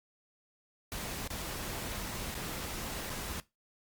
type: noise with dropouts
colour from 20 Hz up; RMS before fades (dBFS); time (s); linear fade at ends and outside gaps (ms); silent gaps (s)
pink; -39; 0.92-3.4; 0; 1.275-1.303 / 2.344-2.351 / 3.096-3.101
effects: noise-tail reverb RT60 0.2 s tail -18 dB re dry + Opus 48 kbps